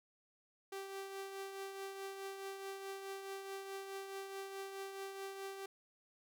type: tone with tremolo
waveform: sawtooth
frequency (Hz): 390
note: G4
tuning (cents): -9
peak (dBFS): -38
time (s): 0.72-5.66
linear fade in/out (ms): 5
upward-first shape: triangle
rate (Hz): 4.7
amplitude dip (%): 50
effects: none